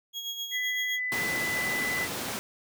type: tone with tremolo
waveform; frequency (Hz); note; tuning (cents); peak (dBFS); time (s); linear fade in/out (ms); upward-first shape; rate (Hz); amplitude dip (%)
35% pulse; 3300; G#7; -12; -29; 0.13-1; 50; sine; 7.8; 55
type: tone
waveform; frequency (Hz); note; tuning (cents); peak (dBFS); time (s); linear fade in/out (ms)
sine; 2000; B6; +21; -28; 0.51-2.08; 50
type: high-pass noise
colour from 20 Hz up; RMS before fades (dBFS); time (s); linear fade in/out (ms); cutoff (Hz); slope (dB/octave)
pink; -34; 1.12-2.39; 0; 150; 12
effects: none